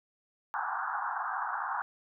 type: band-pass noise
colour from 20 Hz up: pink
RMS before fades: -34 dBFS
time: 0.54-1.82 s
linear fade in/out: 0 ms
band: 750 to 1600 Hz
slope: 96 dB/octave
effects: none